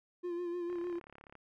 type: tone with vibrato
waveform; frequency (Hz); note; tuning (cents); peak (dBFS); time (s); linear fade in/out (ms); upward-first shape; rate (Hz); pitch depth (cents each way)
triangle; 349.2; F4; 0; -33; 0.23-1; 20; sine; 6.6; 35
type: click train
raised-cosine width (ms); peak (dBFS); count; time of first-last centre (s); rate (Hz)
0.5; -38; 24; 0.7-1.353; 35.2
effects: none